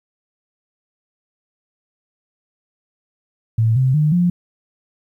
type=tone with pitch steps; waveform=sine; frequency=112.3 / 130.5 / 151.64 / 176.22 Hz; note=A2 / C3 / D#3 / F3; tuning=+36 / -4 / -44 / +16 cents; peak=-12 dBFS; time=3.58-4.3 s; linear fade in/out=5 ms; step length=180 ms; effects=9-bit